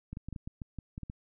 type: clicks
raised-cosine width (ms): 5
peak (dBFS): -27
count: 11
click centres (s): 0.13 / 0.171 / 0.286 / 0.327 / 0.362 / 0.475 / 0.618 / 0.787 / 0.979 / 1.033 / 1.099
effects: none